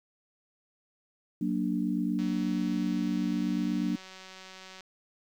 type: chord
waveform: sine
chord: Gb augmented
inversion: none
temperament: equal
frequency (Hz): 185 / 233.1 / 293.7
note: Gb3 / Bb3 / D4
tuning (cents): 0 / 0 / 0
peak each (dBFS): -31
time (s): 1.41-3.96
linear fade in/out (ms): 5
type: click train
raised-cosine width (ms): 0.2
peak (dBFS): -30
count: 493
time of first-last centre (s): 2.19-4.807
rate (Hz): 188
effects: 10-bit